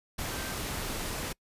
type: tone in noise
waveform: sine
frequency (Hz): 1560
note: G6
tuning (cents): -9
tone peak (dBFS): -43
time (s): 0.31-0.54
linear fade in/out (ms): 10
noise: pink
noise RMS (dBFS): -35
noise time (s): 0.18-1.33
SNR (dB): -11
effects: noise-tail reverb RT60 0.1 s tail -26 dB re dry + resampled to 32000 Hz